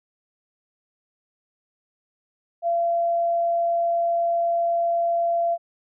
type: tone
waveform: sine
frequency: 682 Hz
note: F5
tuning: 41 cents flat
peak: -19 dBFS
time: 2.62-5.58 s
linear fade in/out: 50 ms
effects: none